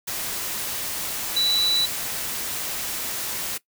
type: tone in noise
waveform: sine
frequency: 3951 Hz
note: B7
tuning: in tune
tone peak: -18 dBFS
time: 1.36-1.86 s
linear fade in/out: 10 ms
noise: white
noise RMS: -29 dBFS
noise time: 0.07-3.58 s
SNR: +8 dB
effects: noise-tail reverb RT60 0.1 s tail -19 dB re dry